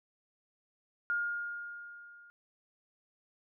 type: tone with level ramp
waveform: sine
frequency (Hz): 1418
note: F6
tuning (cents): +26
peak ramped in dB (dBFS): -28 to -54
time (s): 1.1-2.3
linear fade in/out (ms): 0
effects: none